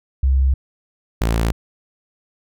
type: tone pair in turn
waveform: sine / sawtooth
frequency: 66.5 / 56.39 Hz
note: C2 / A1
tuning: +29 / +43 cents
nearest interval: minor third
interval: 286 cents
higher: first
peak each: -12 dBFS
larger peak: neither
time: 0.23-0.54 / 1.21-1.52 s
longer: neither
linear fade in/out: 5 ms
effects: none